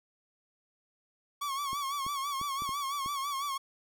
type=tone with vibrato; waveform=45% pulse; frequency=1116 Hz; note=C#6; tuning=11 cents sharp; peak=-32 dBFS; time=1.41-3.58 s; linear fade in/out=10 ms; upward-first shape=sine; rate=6 Hz; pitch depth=75 cents each way
type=clicks; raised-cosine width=3 ms; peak=-32 dBFS; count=6; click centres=1.731 / 2.065 / 2.414 / 2.621 / 2.692 / 3.061 s
effects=none